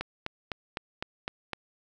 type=click train; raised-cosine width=0.3 ms; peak=-16 dBFS; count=7; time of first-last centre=0.01-1.533 s; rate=3.94 Hz; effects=none